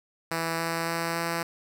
5% pulse tone with pitch steps, 164.81 / 165.86 / 166.92 / 167.98 Hz, E3 / E3 / E3 / E3, 0 / +11 / +22 / +33 cents, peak -16 dBFS, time 0.31-1.43 s, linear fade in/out 5 ms, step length 280 ms, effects none

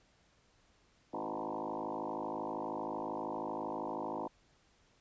sine tone with frequency modulation, 617 Hz, D#5, 15 cents flat, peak -36 dBFS, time 1.13-4.28 s, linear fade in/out 10 ms, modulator 52.8 Hz, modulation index 7.1, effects pink hiss -69 dBFS RMS until 5 s + resampled to 16000 Hz

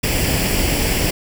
pink noise with comb filter, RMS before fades -18 dBFS, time 0.03-1.11 s, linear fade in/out 10 ms, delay 0.39 ms, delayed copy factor +0.6, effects none

